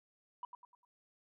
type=tone with echo; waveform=sine; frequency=983 Hz; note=B5; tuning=8 cents flat; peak=-38 dBFS; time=0.43-0.45 s; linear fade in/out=2 ms; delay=100 ms; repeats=4; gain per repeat=-8 dB; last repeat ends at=0.85 s; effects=tanh soft clip ceiling -36 dBFS